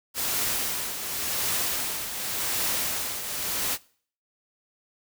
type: noise with tremolo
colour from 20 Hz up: white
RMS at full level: -26 dBFS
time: 0.14-3.78 s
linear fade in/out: 50 ms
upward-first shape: triangle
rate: 0.89 Hz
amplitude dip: 60%
effects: noise-tail reverb RT60 0.5 s tail -22 dB re dry